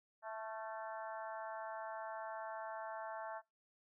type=harmonic tone with a mistuned harmonic; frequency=220 Hz; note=A3; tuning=in tune; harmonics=3 / 4 / 5 / 6 / 7 / 8; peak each=-46 / -47 / -52 / -54 / -54 / -57 dBFS; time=0.22-3.42 s; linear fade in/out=50 ms; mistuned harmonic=6; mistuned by=+45 cents; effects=noise-tail reverb RT60 0.2 s tail -24 dB re dry